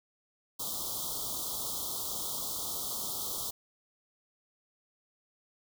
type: band-stop noise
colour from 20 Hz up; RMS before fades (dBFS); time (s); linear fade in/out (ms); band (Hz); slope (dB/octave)
white; -36; 0.59-3.51; 10; 1300 to 3200; 96
effects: none